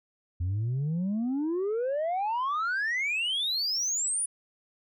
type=exponential sweep; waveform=sine; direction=up; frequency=84.6 to 9956 Hz; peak=-24 dBFS; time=0.4-4.26 s; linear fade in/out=10 ms; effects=tanh soft clip ceiling -25 dBFS